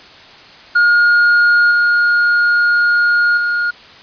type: tone with level steps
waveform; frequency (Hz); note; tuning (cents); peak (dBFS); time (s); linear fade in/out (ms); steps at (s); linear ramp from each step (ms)
triangle; 1427; F6; +37; -6 / -8 / -12; 0.75-3.71; 10; 1.71 / 3.37; 5
effects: white hiss -39 dBFS RMS until 4.02 s + resampled to 11025 Hz